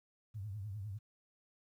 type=tone with vibrato; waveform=sine; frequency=101.8 Hz; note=G#2; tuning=34 cents flat; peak=-40 dBFS; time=0.34-0.99 s; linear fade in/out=20 ms; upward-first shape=triangle; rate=9.9 Hz; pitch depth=170 cents each way; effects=12-bit

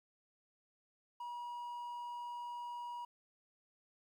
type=tone; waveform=triangle; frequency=961 Hz; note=B5; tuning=48 cents flat; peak=-40 dBFS; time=1.2-3.05 s; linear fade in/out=5 ms; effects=12-bit

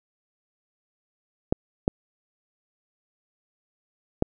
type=clicks; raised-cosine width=2 ms; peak=-6 dBFS; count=3; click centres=1.525 / 1.879 / 4.224 s; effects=none

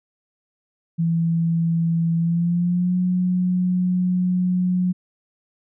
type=tone with pitch glide; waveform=sine; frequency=166.3 to 181.35 Hz; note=E3 to F#3; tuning=+16 to -34 cents; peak=-17 dBFS; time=0.98-4.93 s; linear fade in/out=20 ms; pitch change=+150 cents; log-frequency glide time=2.17-2.96 s; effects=none

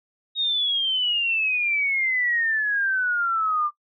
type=exponential sweep; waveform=sine; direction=down; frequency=3760 to 1182 Hz; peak=-20 dBFS; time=0.35-3.71 s; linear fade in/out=50 ms; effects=noise-tail reverb RT60 0.1 s tail -23 dB re dry

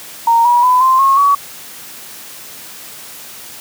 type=tone with pitch steps; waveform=sine; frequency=926 / 963.7 / 1002.8 / 1043.6 / 1086 / 1130.2 Hz; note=A#5 / B5 / B5 / C6 / C#6 / C#6; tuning=-12 / -43 / +26 / -5 / -36 / +33 cents; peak=-7 dBFS; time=0.27-1.35 s; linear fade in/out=5 ms; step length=180 ms; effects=white hiss -33 dBFS RMS until 3.6 s + high-pass 100 Hz 12 dB/octave

